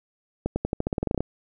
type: accelerating click train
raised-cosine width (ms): 2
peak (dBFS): -11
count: 14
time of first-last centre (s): 0.46-1.206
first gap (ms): 100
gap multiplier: 0.9
effects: none